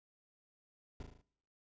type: noise with echo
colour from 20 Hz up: brown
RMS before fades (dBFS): -45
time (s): 1-1.03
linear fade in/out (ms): 2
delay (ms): 37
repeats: 5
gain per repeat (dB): -4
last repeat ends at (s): 1.215
effects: noise-tail reverb RT60 0.8 s tail -24 dB re dry + resampled to 16000 Hz